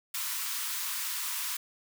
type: high-pass noise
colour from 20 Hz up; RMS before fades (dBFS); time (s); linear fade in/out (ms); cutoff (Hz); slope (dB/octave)
white; -34; 0.14-1.57; 5; 920; 96
effects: none

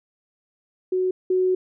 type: tone pair in turn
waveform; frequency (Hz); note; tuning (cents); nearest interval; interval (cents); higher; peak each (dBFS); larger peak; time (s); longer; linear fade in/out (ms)
sine; 370 / 370; F#4 / F#4; 0 / 0; unison; 0; neither; -19 / -17; second; 0.92-1.11 / 1.3-1.55; second; 5
effects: none

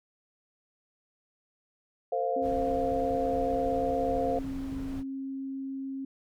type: chord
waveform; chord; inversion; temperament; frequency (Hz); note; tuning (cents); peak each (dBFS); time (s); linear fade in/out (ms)
sine; Bb suspended second; none; equal with one note detuned; 454.5 / 523.3 / 698.5; Bb4 / C5 / F5; -44 / 0 / 0; -33 / -30 / -30; 2.12-4.39; 5
type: tone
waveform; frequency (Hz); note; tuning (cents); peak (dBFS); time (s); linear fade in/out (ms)
sine; 269.3; C#4; -50; -33; 2.36-6.05; 5
type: noise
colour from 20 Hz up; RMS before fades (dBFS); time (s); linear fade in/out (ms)
brown; -40; 2.41-5.04; 50
effects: none

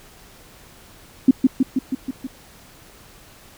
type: tone with echo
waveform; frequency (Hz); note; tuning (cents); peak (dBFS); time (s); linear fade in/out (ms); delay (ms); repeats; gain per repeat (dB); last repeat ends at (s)
sine; 261.6; C4; 0; -6; 1.28-1.31; 5; 160; 6; -3; 2.27
effects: pink hiss -47 dBFS RMS until 3.57 s

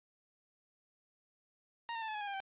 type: tone with pitch steps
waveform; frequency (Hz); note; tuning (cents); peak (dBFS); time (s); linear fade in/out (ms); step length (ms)
sawtooth; 932.3 / 908.4 / 885.1 / 862.4 / 840.2 / 818.7 / 797.7 / 777.2; A#5 / A#5 / A5 / A5 / G#5 / G#5 / G5 / G5; 0 / -45 / +10 / -35 / +20 / -25 / +30 / -15; -34; 1.89-2.402; 0; 64
effects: resampled to 8000 Hz + 12-bit

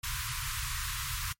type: band-stop noise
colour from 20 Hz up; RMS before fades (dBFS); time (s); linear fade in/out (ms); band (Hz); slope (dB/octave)
pink; -35; 0.03-1.33; 10; 140 to 980; 96
effects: noise-tail reverb RT60 0.1 s tail -24 dB re dry + MP3 64 kbps

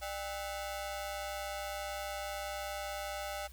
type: ring-modulated tone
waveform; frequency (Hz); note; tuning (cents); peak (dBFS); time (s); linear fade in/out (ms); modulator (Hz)
sawtooth; 698.5; F5; 0; -31; 0.01-3.48; 20; 99.2
effects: added 60 Hz sine -50 dBFS peak until 3.52 s + white hiss -60 dBFS RMS until 3.52 s

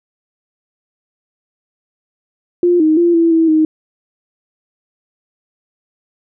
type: tone with pitch steps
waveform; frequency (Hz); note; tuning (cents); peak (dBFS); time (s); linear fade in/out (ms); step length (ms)
sine; 351.3 / 312.6 / 344.1 / 333 / 325.9 / 313.1; F4 / D#4 / F4 / E4 / E4 / D#4; +10 / +8 / -26 / +18 / -20 / +11; -8; 2.63-3.65; 2; 170
effects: none

